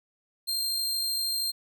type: tone with amplitude modulation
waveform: sawtooth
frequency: 4184 Hz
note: C8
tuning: 1 cent flat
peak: -23 dBFS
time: 0.47-1.52 s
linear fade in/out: 20 ms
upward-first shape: sine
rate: 52.9 Hz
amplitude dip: 25%
effects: none